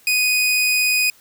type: tone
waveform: sawtooth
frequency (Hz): 2489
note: D#7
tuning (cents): 0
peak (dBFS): -12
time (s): 0.07-1.1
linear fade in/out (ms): 2
effects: white hiss -52 dBFS RMS until 1.2 s